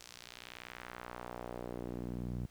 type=tone with band-pass filter sweep; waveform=sawtooth; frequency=60.6 Hz; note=B1; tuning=32 cents flat; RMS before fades=-44 dBFS; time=0-2.46 s; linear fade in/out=5 ms; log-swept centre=6300 to 140 Hz; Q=1.2; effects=pink hiss -65 dBFS RMS until 2.5 s